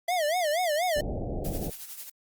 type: tone with vibrato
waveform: square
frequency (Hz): 658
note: E5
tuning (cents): -3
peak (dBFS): -25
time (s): 0.08-1.01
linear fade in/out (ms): 5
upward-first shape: sine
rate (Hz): 4.2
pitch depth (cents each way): 200
type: low-pass noise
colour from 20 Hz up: pink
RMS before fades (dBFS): -32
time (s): 0.96-1.7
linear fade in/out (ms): 5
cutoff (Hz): 760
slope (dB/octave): 96
type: noise with tremolo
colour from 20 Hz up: blue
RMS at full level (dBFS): -38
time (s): 1.44-2.1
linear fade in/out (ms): 10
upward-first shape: triangle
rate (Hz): 11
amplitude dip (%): 70
effects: Opus 32 kbps